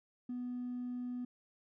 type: tone with hard clipping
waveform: sine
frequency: 246.9 Hz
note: B3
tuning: in tune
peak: -38 dBFS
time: 0.29-1.25 s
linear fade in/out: 5 ms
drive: 1 dB
effects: none